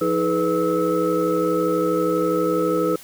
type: tone cluster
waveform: sine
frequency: 174.2 / 318.1 / 423.7 / 496 / 1298 Hz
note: F3 / D#4 / G#4 / B4 / E6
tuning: -4 / +38 / +35 / +7 / -27 cents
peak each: -28 / -22 / -23 / -21 / -26 dBFS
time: 0.01-2.96 s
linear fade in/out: 5 ms
effects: tanh soft clip ceiling -10 dBFS + white hiss -43 dBFS RMS until 3.03 s